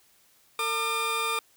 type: tone pair together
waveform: 20% pulse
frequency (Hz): 453.4 / 1202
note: A#4 / D6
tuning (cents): -48 / +40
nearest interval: octave + perfect fourth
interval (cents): 1688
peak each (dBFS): -28 / -22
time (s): 0.59-1.39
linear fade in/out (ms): 2
effects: white hiss -62 dBFS RMS until 1.56 s